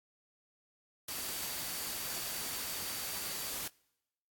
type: tone in noise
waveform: sine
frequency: 4594 Hz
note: D8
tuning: 39 cents flat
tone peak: -48 dBFS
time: 1.1-3.54 s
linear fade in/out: 5 ms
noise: white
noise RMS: -39 dBFS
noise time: 1.08-3.68 s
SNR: -12 dB
effects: noise-tail reverb RT60 0.9 s tail -26 dB re dry + AAC 64 kbps